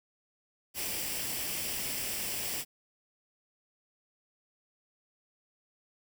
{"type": "noise with comb filter", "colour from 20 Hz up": "white", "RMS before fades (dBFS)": -35, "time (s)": [0.74, 2.65], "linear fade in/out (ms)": 50, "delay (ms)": 0.38, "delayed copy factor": 0.5, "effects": []}